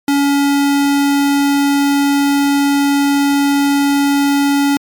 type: tone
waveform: square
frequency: 282.2 Hz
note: C#4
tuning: 31 cents sharp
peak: -11 dBFS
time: 0.08-4.77 s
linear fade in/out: 2 ms
effects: MP3 96 kbps